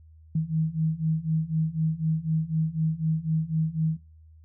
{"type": "beating tone pair", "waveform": "sine", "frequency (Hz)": [156.8, 160.8], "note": ["D#3", "E3"], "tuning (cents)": [14, -43], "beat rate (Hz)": 4, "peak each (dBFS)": [-27, -26], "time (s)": [0.35, 3.97], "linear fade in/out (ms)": 5, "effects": ["noise-tail reverb RT60 0.4 s tail -19 dB re dry", "added 79 Hz sine -49 dBFS peak until 4.44 s"]}